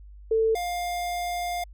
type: tone pair in turn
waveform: sine / square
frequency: 445.3 / 704.8 Hz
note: A4 / F5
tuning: +21 / +16 cents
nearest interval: minor sixth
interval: 795 cents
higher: second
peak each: -19 / -28 dBFS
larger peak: first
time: 0.31-0.55 / 0.55-1.64 s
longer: second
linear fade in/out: 5 ms
effects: added 50 Hz sine -43 dBFS peak until 1.73 s

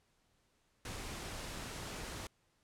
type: noise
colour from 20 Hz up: pink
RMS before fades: -44 dBFS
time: 0.85-2.27 s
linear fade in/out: 2 ms
effects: pink hiss -75 dBFS RMS until 2.63 s + low-pass 10000 Hz 12 dB/octave

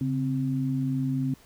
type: tone pair together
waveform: sine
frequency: 138.59 / 261.6 Hz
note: C#3 / C4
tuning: 0 / 0 cents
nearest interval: major seventh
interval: 1100 cents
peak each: -27 dBFS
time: 0.01-1.34 s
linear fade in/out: 2 ms
effects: pink hiss -56 dBFS RMS until 1.45 s

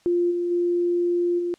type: tone with level steps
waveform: sine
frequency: 349.2 Hz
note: F4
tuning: in tune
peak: -18 / -22 / -19 / -23 dBFS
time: 0.06-1.54 s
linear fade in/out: 0 ms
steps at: 0.3 / 0.5 / 1.38 s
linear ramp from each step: 20 ms
effects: white hiss -60 dBFS RMS until 1.58 s + low-pass 7000 Hz 12 dB/octave

